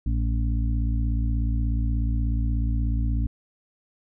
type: harmonic tone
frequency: 56.6 Hz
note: A1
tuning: 50 cents sharp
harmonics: 1 / 2 / 4 / 5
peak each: -22 / -28 / -34 / -36 dBFS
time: 0.06-3.27 s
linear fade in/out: 5 ms
effects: none